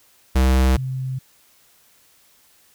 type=tone pair in turn; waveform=square / sine; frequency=65 / 130.6 Hz; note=C2 / C3; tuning=-11 / -3 cents; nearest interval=octave; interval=1208 cents; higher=second; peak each=-14 / -23 dBFS; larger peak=first; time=0.35-0.77 / 0.77-1.19 s; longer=neither; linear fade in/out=10 ms; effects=white hiss -56 dBFS RMS until 2.74 s